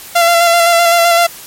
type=tone with vibrato; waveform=sawtooth; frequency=683 Hz; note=F5; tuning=39 cents flat; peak=-3 dBFS; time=0.15-1.27 s; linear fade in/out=10 ms; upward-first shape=square; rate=7.8 Hz; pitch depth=20 cents each way; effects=white hiss -32 dBFS RMS until 1.46 s + MP3 64 kbps